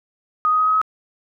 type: tone with pitch steps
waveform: sine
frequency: 1244.5 / 1252.4 / 1260.4 / 1268.4 / 1276.5 Hz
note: D#6 / D#6 / D#6 / D#6 / D#6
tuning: 0 / +11 / +22 / +33 / +44 cents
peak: -14 dBFS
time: 0.45-0.815 s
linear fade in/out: 0 ms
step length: 73 ms
effects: none